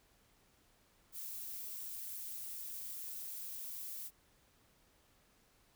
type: noise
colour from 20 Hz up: violet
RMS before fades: -45 dBFS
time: 1.12-4.11 s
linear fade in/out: 50 ms
effects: pink hiss -70 dBFS RMS until 5.75 s